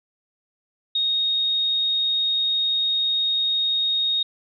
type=tone; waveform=sine; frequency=3729 Hz; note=A#7; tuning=in tune; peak=-19 dBFS; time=0.95-4.23 s; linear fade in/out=5 ms; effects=none